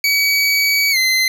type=tone with pitch glide; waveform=25% pulse; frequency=2271 to 2059 Hz; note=C#7 to C7; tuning=+41 to -28 cents; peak=-9 dBFS; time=0.04-1.28 s; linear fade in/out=2 ms; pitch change=-169 cents; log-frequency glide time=0.91-0.97 s; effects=none